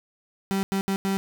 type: tone bursts at uneven times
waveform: 35% pulse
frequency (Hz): 194.5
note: G3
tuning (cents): -13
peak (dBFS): -21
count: 4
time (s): 0.51-0.63 / 0.72-0.81 / 0.88-0.96 / 1.05-1.17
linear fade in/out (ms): 0
effects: none